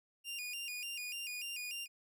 sawtooth tone with vibrato, 2617 Hz, E7, 13 cents flat, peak -37 dBFS, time 0.24-1.88 s, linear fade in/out 50 ms, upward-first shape square, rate 3.4 Hz, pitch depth 110 cents each way, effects none

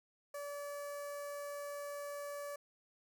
sawtooth tone with notch filter, 575 Hz, D5, 37 cents flat, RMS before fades -44 dBFS, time 0.34-2.56 s, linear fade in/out 5 ms, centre 3300 Hz, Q 0.73, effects none

